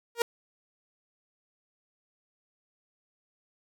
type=tone with exponential growth; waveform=sawtooth; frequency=469.7 Hz; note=A#4; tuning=13 cents sharp; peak=-16 dBFS; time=0.15-0.22 s; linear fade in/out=2 ms; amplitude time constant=15 ms; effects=none